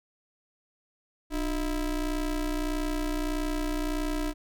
square ring-modulated tone, 164.81 Hz, E3, in tune, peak -25 dBFS, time 1.3-4.34 s, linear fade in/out 50 ms, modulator 134 Hz, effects none

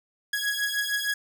sawtooth beating tone pair, 1661.2 / 1667.7 Hz, G#6 / G#6, 0 / +7 cents, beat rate 6.5 Hz, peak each -25 / -25 dBFS, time 0.33-1.14 s, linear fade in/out 5 ms, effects none

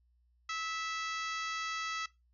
harmonic tone with a mistuned harmonic, 658 Hz, E5, 3 cents flat, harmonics 2 / 3 / 4 / 5 / 6 / 7 / 8 / 9 / 10, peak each -38 / -42 / -44 / -46 / -48 / -49 / -50 / -51 / -52 dBFS, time 0.49-2.06 s, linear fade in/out 5 ms, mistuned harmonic 2, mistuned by -23 cents, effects noise-tail reverb RT60 0.2 s tail -18 dB re dry + added 60 Hz sine -67 dBFS peak until 2.33 s

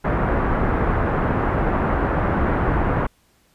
pink low-pass noise, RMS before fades -20 dBFS, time 0.04-3.07 s, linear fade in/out 10 ms, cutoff 1600 Hz, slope 24 dB/octave, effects pink hiss -60 dBFS RMS until 3.54 s + resampled to 32000 Hz

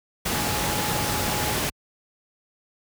sine tone in noise, 840 Hz, G#5, 19 cents sharp, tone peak -32 dBFS, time 0.31-1.55 s, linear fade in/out 10 ms, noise pink, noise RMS -25 dBFS, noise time 0.25-1.7 s, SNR -10 dB, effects high-pass 60 Hz 12 dB/octave

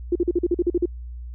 sine tone bursts, 349.2 Hz, F4, in tune, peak -16 dBFS, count 10, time 0.12-0.857 s, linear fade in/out 5 ms, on 35 ms, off 43 ms, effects added 60 Hz sine -32 dBFS peak until 1.34 s

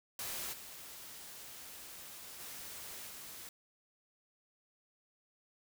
white noise with level steps, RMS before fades -41 / -50 / -47 / -49 dBFS, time 0.19-3.49 s, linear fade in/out 2 ms, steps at 0.52 / 2.39 / 3.07 s, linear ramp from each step 20 ms, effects none

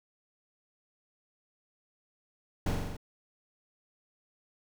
brown noise with echo, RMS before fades -28 dBFS, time 2.66-2.71 s, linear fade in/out 5 ms, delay 43 ms, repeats 6, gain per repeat -2 dB, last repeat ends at 2.968 s, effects none

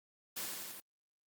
white noise with echo, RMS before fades -40 dBFS, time 0.36-0.46 s, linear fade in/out 10 ms, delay 86 ms, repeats 4, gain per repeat -2 dB, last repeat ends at 0.804 s, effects high-pass 150 Hz 12 dB/octave + Opus 48 kbps

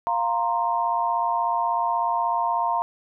sine chord, F suspended fourth, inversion none, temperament just, 698.5 / 931.3 / 1047.7 Hz, F5 / Bb5 / C6, 0 / -2 / +2 cents, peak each -26 / -23 / -27 dBFS, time 0.07-2.82 s, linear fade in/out 0 ms, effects none

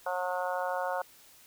harmonic tone, 181.3 Hz, F#3, 35 cents flat, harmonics 3 / 4 / 5 / 6 / 7 / 8, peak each -34 / -35 / -36 / -40 / -42 / -39 dBFS, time 0.06-1.02 s, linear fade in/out 5 ms, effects white hiss -57 dBFS RMS until 1.46 s

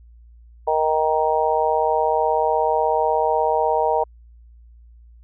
harmonic tone, 156.4 Hz, D#3, 9 cents sharp, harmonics 3 / 4 / 5 / 6, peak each -22 / -22 / -22 / -22 dBFS, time 0.67-4.04 s, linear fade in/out 10 ms, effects added 58 Hz sine -44 dBFS peak until 5.23 s

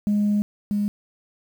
sine tone pair in turn, 207 / 205.6 Hz, G#3 / G#3, -5 / -17 cents, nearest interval unison, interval 12 cents, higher first, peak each -16 / -19 dBFS, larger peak first, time 0.07-0.42 / 0.71-0.88 s, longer first, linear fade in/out 0 ms, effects tanh soft clip ceiling -15 dBFS + 8-bit

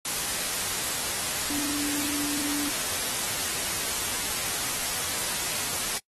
sine tone in noise, 290 Hz, D4, 22 cents flat, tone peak -32 dBFS, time 1.5-2.7 s, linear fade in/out 2 ms, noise white, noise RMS -29 dBFS, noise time 0.05-5.98 s, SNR -6 dB, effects noise-tail reverb RT60 0.1 s tail -24 dB re dry + AAC 32 kbps

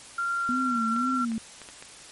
sine tone with pitch glide, 1383 to 1360.8 Hz, F6 to F6, -17 to -45 cents, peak -25 dBFS, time 0.18-1.25 s, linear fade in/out 5 ms, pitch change -28 cents, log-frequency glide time 0.37-0.92 s
sine tone with vibrato, 241 Hz, B3, 42 cents flat, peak -26 dBFS, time 0.49-1.38 s, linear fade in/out 0 ms, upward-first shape sine, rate 2 Hz, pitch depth 130 cents each way
clicks, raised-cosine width 0.3 ms, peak -26 dBFS, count 5, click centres 0.964 / 1.318 / 1.617 / 1.688 / 1.825 s
effects white hiss -46 dBFS RMS until 2.11 s + MP3 48 kbps

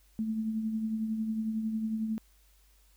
sine tone with tremolo, 220 Hz, A3, in tune, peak -27 dBFS, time 0.19-2.18 s, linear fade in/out 0 ms, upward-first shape triangle, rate 11 Hz, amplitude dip 50%, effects added 50 Hz sine -61 dBFS peak until 2.96 s + white hiss -67 dBFS RMS until 2.96 s

